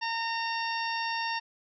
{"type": "harmonic tone", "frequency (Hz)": 916, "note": "A#5", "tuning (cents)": -31, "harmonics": [1, 2, 3, 4, 5, 6], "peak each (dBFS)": [-32, -35, -37, -43, -42, -39], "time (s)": [0.01, 1.4], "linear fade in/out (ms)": 20, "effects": []}